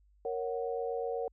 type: chord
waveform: sine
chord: F# major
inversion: first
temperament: equal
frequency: 466.2 / 554.4 / 740 Hz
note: A#4 / C#5 / F#5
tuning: 0 / 0 / 0 cents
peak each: -34 / -38 / -39 dBFS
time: 0.25-1.28 s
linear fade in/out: 2 ms
effects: added 50 Hz sine -62 dBFS peak until 1.32 s